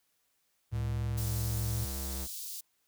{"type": "tone with vibrato", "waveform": "square", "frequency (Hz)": 67.2, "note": "C2", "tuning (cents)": 47, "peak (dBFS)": -37, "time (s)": [0.71, 2.28], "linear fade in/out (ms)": 50, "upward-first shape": "triangle", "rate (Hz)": 1.1, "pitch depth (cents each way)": 18}
{"type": "tone with pitch glide", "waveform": "sine", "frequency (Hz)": [110, 111.02], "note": ["A2", "A2"], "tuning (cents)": [0, 16], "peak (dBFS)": -31, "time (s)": [0.72, 1.85], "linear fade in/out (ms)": 10, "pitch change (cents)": 16, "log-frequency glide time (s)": [1.25, 1.53]}
{"type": "high-pass noise", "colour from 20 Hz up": "white", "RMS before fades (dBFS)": -41, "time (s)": [1.17, 2.61], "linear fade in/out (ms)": 10, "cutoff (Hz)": 3900, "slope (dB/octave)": 24}
{"effects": ["white hiss -75 dBFS RMS until 2.87 s"]}